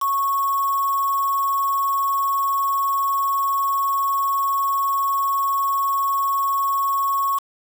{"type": "tone with quantisation", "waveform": "sine", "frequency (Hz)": 1102, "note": "C#6", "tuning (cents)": -11, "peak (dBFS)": -18, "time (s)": [0.01, 7.39], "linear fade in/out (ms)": 10, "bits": 5, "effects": []}